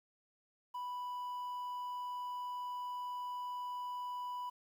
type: tone with quantisation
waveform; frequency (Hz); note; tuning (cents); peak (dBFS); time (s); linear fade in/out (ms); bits
triangle; 987.8; B5; 0; -37; 0.74-4.5; 10; 11
effects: none